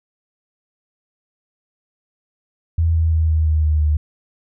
sine tone with pitch steps, 82.41 / 81.23 / 80.06 / 78.92 / 77.78 / 76.67 / 75.57 Hz, E2 / E2 / D#2 / D#2 / D#2 / D#2 / D#2, 0 / -25 / +50 / +25 / 0 / -25 / -50 cents, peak -13 dBFS, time 2.78-3.97 s, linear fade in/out 5 ms, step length 170 ms, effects none

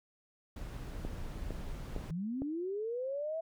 brown noise, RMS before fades -41 dBFS, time 0.56-2.11 s, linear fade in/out 5 ms
click train, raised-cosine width 2 ms, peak -26 dBFS, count 4, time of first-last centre 1.05-2.42 s, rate 2.19 Hz
sine linear sweep, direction up, 152 to 661 Hz, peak -34 dBFS, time 2.1-3.41 s, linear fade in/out 10 ms
effects none

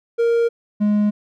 triangle tone pair in turn, 466.2 / 208.4 Hz, A#4 / G#3, 0 / +6 cents, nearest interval octave + major second, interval 1394 cents, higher first, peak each -12 / -12 dBFS, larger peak neither, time 0.18-0.49 / 0.8-1.11 s, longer neither, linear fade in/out 20 ms, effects none

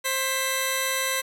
10% pulse tone pair together, 528 / 1993.5 Hz, C5 / B6, +16 / +16 cents, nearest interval octave + major seventh, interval 2300 cents, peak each -18 dBFS, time 0.04-1.22 s, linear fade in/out 20 ms, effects 9-bit

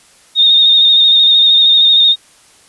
sine tone with vibrato, 3683 Hz, A#7, 22 cents flat, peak -5 dBFS, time 0.35-2.16 s, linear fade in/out 50 ms, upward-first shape square, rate 13 Hz, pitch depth 23 cents each way, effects white hiss -46 dBFS RMS until 2.68 s + resampled to 24000 Hz

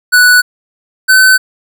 square tone pair in turn, 1480 / 1520.7 Hz, F#6 / F#6, 0 / +47 cents, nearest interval unison, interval 47 cents, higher second, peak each -4 dBFS, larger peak neither, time 0.12-0.42 / 1.08-1.38 s, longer neither, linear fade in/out 20 ms, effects none

